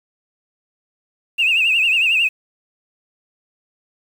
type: tone with vibrato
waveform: sine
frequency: 2656 Hz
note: E7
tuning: 12 cents sharp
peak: -12 dBFS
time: 1.38-2.29 s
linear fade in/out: 20 ms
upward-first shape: triangle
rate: 11 Hz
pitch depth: 130 cents each way
effects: tanh soft clip ceiling -9 dBFS + 7-bit